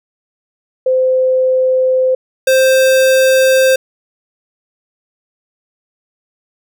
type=tone pair in turn; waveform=sine / square; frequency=516 / 524.4 Hz; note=C5 / C5; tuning=-24 / +4 cents; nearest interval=unison; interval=28 cents; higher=second; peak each=-9 / -8 dBFS; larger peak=second; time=0.86-2.15 / 2.47-3.76 s; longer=neither; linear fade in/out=5 ms; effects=none